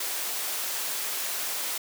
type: high-pass noise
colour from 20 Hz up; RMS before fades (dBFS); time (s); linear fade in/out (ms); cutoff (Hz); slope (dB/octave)
white; -31; 0-1.78; 5; 390; 12
effects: none